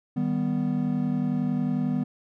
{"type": "chord", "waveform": "triangle", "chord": "Eb augmented", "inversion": "none", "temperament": "equal", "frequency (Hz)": [155.56, 196, 246.9], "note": ["Eb3", "G3", "B3"], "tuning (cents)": [0, 0, 0], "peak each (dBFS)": [-27, -27, -24], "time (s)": [0.16, 2.04], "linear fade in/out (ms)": 10, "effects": []}